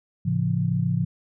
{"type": "chord", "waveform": "sine", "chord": "A augmented", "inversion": "none", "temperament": "just", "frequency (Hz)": [110, 137.5, 171.88], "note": ["A2", "C#3", "E#3"], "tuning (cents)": [0, -14, -27], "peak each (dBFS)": [-26, -25, -24], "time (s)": [0.25, 1.05], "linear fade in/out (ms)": 10, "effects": []}